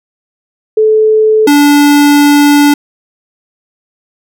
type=tone pair in turn; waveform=sine / square; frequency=434.2 / 289.8 Hz; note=A4 / D4; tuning=-23 / -23 cents; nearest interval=perfect fifth; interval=700 cents; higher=first; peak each=-4 dBFS; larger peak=neither; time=0.77-1.47 / 1.47-2.74 s; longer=second; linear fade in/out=5 ms; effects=none